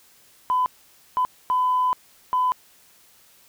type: tone bursts at uneven times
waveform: sine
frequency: 1006 Hz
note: B5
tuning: 32 cents sharp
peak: -17 dBFS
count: 4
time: 0.5-0.66 / 1.17-1.25 / 1.5-1.93 / 2.33-2.52 s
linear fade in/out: 0 ms
effects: tanh soft clip ceiling -13 dBFS + white hiss -55 dBFS RMS until 3.48 s